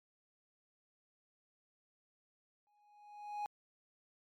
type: tone with exponential growth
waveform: triangle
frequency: 830.6 Hz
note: G#5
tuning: in tune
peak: -33 dBFS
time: 2.67-3.46 s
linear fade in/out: 0 ms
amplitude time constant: 170 ms
effects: MP3 96 kbps